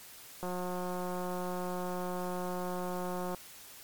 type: click train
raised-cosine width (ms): 1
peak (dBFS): -24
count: 526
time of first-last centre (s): 0.43-3.347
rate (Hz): 180
effects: white hiss -51 dBFS RMS until 3.83 s + MP3 96 kbps